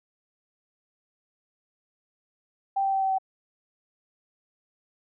sine tone with pitch steps, 784 / 779 / 774.1 / 769.2 / 764.3 Hz, G5 / G5 / G5 / G5 / G5, 0 / -11 / -22 / -33 / -44 cents, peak -22 dBFS, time 2.76-3.185 s, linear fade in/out 10 ms, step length 85 ms, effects none

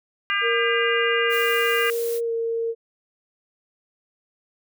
harmonic tone, 401.5 Hz, G4, 41 cents sharp, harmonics 3 / 4 / 5 / 6 / 7, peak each -27 / -25 / -26 / -30 / -27 dBFS, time 0.3-1.9 s, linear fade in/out 0 ms
sine tone with pitch glide, 466.2 to 458.7 Hz, A#4 to A#4, 0 to -28 cents, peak -22 dBFS, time 0.41-2.75 s, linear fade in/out 50 ms, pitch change -28 cents, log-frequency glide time 2.23-2.32 s
blue noise, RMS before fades -35 dBFS, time 1.29-2.21 s, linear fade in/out 50 ms
effects none

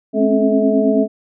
sine tone cluster, 212.6 / 263.6 / 272.9 / 432.2 / 647 Hz, G#3 / C4 / C#4 / A4 / E5, +41 / +13 / -27 / -31 / -32 cents, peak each -18 dBFS, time 0.13-1.08 s, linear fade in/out 50 ms, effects none

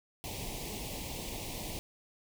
pink band-stop noise, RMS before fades -40 dBFS, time 0.24-1.79 s, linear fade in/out 0 ms, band 970 to 2100 Hz, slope 48 dB/octave, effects none

